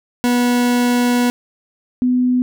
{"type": "tone pair in turn", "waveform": ["40% pulse", "sine"], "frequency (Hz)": [244, 250], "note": ["B3", "B3"], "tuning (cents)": [-21, 21], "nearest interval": "unison", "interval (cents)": 42, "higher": "second", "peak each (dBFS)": [-12, -12], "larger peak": "neither", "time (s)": [[0.24, 1.3], [2.02, 2.42]], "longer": "first", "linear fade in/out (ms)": 0, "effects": []}